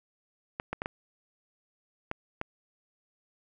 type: clicks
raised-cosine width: 0.5 ms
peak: -17 dBFS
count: 6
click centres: 0.599 / 0.73 / 0.819 / 0.859 / 2.114 / 2.414 s
effects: none